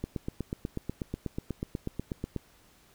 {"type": "click train", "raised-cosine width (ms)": 3, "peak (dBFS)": -19, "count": 20, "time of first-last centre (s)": [0.04, 2.363], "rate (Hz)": 8.18, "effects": ["pink hiss -61 dBFS RMS until 2.94 s"]}